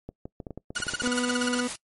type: clicks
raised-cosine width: 2 ms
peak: -23 dBFS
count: 12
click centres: 0.09 / 0.255 / 0.402 / 0.468 / 0.507 / 0.576 / 0.705 / 0.802 / 0.868 / 0.936 / 1.021 / 1.075 s
type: noise with tremolo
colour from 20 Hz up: white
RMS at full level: -33 dBFS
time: 0.75-1.76 s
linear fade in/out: 5 ms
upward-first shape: sine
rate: 7.6 Hz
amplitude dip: 55%
type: tone bursts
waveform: sawtooth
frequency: 1448 Hz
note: F#6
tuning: 38 cents flat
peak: -21 dBFS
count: 15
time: 0.76-1.607 s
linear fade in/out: 5 ms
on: 21 ms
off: 38 ms
type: tone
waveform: 30% pulse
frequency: 246.9 Hz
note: B3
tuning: in tune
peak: -23 dBFS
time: 1.03-1.68 s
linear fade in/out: 10 ms
effects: noise-tail reverb RT60 0.1 s tail -23 dB re dry + MP3 48 kbps